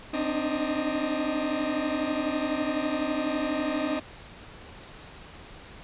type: tone cluster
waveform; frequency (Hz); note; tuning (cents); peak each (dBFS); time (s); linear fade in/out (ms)
40% pulse; 262.3 / 294.1 / 306.2 / 624; C4 / D4 / D#4 / D#5; +4 / +3 / -28 / +5; -31; 0.13-4; 10
effects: pink hiss -46 dBFS RMS until 5.83 s + resampled to 8000 Hz